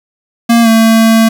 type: tone with pitch glide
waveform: square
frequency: 233.1 to 225 Hz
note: A#3 to A3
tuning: 0 to +39 cents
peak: -5 dBFS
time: 0.49-1.29 s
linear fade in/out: 10 ms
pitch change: -61 cents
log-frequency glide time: 0.62-0.68 s
effects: 7-bit